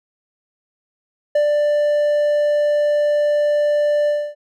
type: tone with ADSR envelope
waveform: triangle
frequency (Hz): 590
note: D5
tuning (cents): +8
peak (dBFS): -10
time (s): 1.35-4.35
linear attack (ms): 6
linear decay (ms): 94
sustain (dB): -2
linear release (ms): 270
effects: none